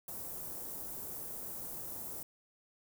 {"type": "band-stop noise", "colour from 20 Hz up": "white", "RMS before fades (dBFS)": -43, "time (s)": [0.08, 2.23], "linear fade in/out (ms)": 2, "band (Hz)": [710, 12000], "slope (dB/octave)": 12, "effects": []}